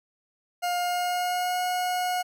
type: tone with pitch glide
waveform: 40% pulse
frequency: 709 to 725.2 Hz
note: F5 to F#5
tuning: +26 to -35 cents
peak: -24 dBFS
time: 0.62-2.23 s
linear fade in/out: 20 ms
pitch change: +39 cents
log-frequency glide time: 0.78-1.61 s
effects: none